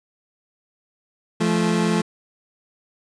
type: tone pair together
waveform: 30% pulse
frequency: 172.15 / 216.9 Hz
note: F3 / A3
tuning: -25 / -25 cents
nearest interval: major third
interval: 400 cents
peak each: -18 dBFS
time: 1.4-2.02 s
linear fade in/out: 10 ms
effects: resampled to 22050 Hz